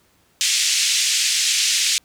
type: band-pass noise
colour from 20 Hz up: white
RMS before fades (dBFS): -19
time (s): 0.41-1.98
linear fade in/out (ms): 0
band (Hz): 2300 to 7500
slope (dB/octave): 24
effects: pink hiss -59 dBFS RMS until 2.04 s + high-pass 60 Hz 12 dB/octave